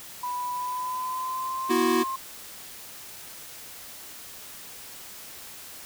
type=tone with pitch glide; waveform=sine; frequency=987.8 to 1058.7 Hz; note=B5 to C6; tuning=0 to +20 cents; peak=-28 dBFS; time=0.23-2.16 s; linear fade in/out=5 ms; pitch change=+120 cents; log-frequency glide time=0.51-1.81 s
type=chord; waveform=square; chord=B suspended fourth; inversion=none; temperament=equal with one note detuned; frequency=242.3 / 329.6 / 370 Hz; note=B3 / E4 / F#4; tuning=-33 / 0 / 0 cents; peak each=-28 / -26 / -25 dBFS; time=1.69-2.04 s; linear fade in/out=20 ms
effects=white hiss -43 dBFS RMS until 5.85 s